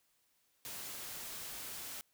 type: noise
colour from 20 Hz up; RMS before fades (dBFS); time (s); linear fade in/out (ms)
white; -45; 0.65-2.01; 0
effects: white hiss -75 dBFS RMS until 2.13 s